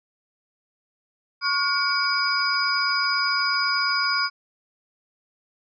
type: tone cluster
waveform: sine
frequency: 1106 / 1434 / 2265 / 4943 Hz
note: C#6 / F6 / C#7 / D#8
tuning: -4 / +45 / +37 / -12 cents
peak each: -26 / -25 / -30 / -24 dBFS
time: 1.41-4.3 s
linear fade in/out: 50 ms
effects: none